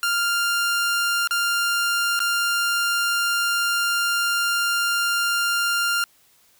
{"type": "tone with dropouts", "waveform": "sawtooth", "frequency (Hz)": 1396.9, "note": "F6", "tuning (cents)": 0, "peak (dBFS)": -16, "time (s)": [0.03, 6.04], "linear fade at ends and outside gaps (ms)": 1, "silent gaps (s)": [[1.274, 1.309], [2.192, 2.202]], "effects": ["white hiss -58 dBFS RMS until 6.59 s"]}